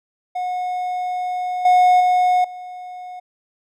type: tone with level steps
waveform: triangle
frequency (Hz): 727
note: F#5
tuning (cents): -31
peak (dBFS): -19 / -8 / -11 / -29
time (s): 0.35-3.2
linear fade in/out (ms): 10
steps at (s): 1.65 / 2 / 2.44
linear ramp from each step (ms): 5
effects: none